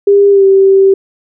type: tone with pitch glide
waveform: sine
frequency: 401.7 to 388 Hz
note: G4 to G4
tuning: +42 to -18 cents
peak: -3 dBFS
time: 0.07-0.94 s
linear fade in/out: 5 ms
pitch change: -60 cents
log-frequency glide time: 0.3-0.45 s
effects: none